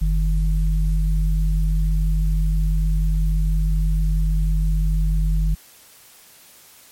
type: tone pair together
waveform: sine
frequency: 46.91 / 156.5 Hz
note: F#1 / D#3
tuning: +25 / +10 cents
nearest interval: octave + major sixth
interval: 2085 cents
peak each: -16 / -24 dBFS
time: 0.01-5.55 s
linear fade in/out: 10 ms
effects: white hiss -48 dBFS RMS until 6.91 s + MP3 64 kbps

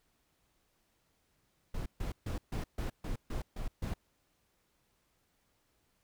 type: noise bursts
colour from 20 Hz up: brown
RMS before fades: -36 dBFS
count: 9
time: 1.74-3.94 s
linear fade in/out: 5 ms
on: 120 ms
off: 140 ms
effects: pink hiss -75 dBFS RMS until 6.03 s

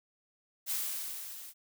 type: noise with level ramp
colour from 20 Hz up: blue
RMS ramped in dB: -32 to -48 dBFS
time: 0.66-1.54 s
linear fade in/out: 50 ms
effects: none

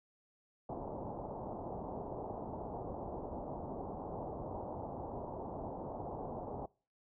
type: low-pass noise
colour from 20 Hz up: white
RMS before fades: -43 dBFS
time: 0.69-6.66 s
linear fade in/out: 5 ms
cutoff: 900 Hz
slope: 48 dB/octave
effects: noise-tail reverb RT60 0.4 s tail -25 dB re dry

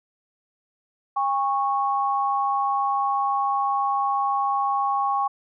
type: tone pair together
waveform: sine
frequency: 807 / 1103 Hz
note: G#5 / C#6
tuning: -50 / -9 cents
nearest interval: perfect fourth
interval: 541 cents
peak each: -23 dBFS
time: 1.16-5.28 s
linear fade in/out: 10 ms
effects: none

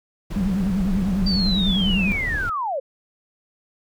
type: noise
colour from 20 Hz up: brown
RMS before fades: -27 dBFS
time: 0.3-2.5 s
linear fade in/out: 10 ms
type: tone with vibrato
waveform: sine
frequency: 190.9 Hz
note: G3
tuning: 46 cents flat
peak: -19 dBFS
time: 0.36-2.12 s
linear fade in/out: 0 ms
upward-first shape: sine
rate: 10 Hz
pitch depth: 120 cents each way
type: linear sweep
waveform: sine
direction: down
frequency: 4699 to 501 Hz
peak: -22 dBFS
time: 1.26-2.8 s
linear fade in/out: 10 ms
effects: none

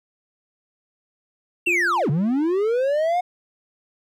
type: linear two-way sweep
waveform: triangle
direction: down then up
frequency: 2794 to 133.1 to 731 Hz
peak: -16 dBFS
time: 1.66-3.21 s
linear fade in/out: 10 ms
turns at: 2.1 s
type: tone with exponential decay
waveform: sine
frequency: 349.2 Hz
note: F4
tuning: in tune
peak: -23 dBFS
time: 1.67-2.87 s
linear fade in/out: 2 ms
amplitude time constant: 260 ms
effects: none

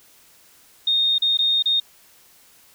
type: tone with dropouts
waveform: sine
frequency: 3689 Hz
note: A#7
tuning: 19 cents flat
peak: -16 dBFS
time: 0.87-1.8 s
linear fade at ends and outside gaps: 5 ms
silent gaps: 1.183-1.22 / 1.373-1.388 / 1.625-1.657 s
effects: white hiss -53 dBFS RMS until 2.74 s

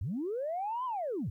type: linear two-way sweep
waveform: sine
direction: up then down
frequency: 72.7 to 1046.5 to 72.7 Hz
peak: -31 dBFS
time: 0.01-1.3 s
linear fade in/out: 5 ms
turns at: 0.85 s
effects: tanh soft clip ceiling -27 dBFS + 12-bit

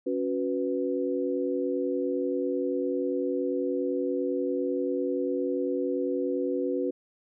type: tone cluster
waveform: sine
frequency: 276.9 / 367.1 / 494.5 Hz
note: C#4 / F#4 / B4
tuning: -2 / -14 / +2 cents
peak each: -30 dBFS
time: 0.06-6.91 s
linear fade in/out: 10 ms
effects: none

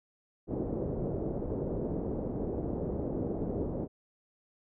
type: low-pass noise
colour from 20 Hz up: white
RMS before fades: -34 dBFS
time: 0.47-3.88 s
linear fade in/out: 50 ms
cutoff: 490 Hz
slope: 24 dB/octave
effects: none

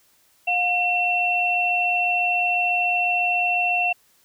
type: tone pair together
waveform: sine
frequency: 717 / 2707 Hz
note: F5 / E7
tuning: +45 / +45 cents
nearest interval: octave + major seventh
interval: 2300 cents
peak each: -23 / -20 dBFS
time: 0.47-3.93 s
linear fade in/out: 10 ms
effects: white hiss -60 dBFS RMS until 4.24 s

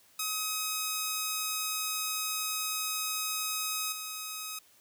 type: tone with level steps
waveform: 5% pulse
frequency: 1267 Hz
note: D#6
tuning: 31 cents sharp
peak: -19 / -25 dBFS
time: 0.19-4.59 s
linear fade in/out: 5 ms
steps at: 3.92 s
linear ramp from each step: 5 ms
effects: white hiss -62 dBFS RMS until 4.8 s + high-pass 60 Hz 12 dB/octave

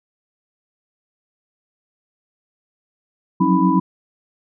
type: tone cluster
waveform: sine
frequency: 179.2 / 186.9 / 271.6 / 319.4 / 992 Hz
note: F3 / F#3 / C#4 / D#4 / B5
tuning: +45 / +18 / -35 / +45 / +7 cents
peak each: -19 dBFS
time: 3.4-3.8 s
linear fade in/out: 10 ms
effects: none

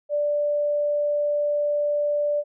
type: tone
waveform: sine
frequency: 587 Hz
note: D5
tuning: 1 cent flat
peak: -20 dBFS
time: 0.09-2.44 s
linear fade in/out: 50 ms
effects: none

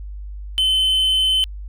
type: tone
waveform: triangle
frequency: 3058 Hz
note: G7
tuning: 44 cents flat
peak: -13 dBFS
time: 0.58-1.44 s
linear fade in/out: 0 ms
effects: added 50 Hz sine -29 dBFS peak until 1.68 s

